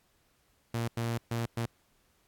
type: tone bursts at uneven times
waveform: sawtooth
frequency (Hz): 116.54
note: A#2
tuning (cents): 0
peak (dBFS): -26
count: 4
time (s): 0.74-0.88 / 0.97-1.18 / 1.31-1.46 / 1.57-1.66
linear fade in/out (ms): 5
effects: pink hiss -70 dBFS RMS until 2.27 s + AAC 64 kbps